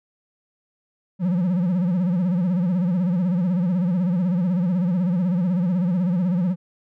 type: tone with vibrato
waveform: triangle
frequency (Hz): 179.1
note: F3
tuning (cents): +44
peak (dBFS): -16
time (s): 1.19-6.56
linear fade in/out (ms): 50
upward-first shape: sine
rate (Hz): 16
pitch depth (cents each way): 120
effects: none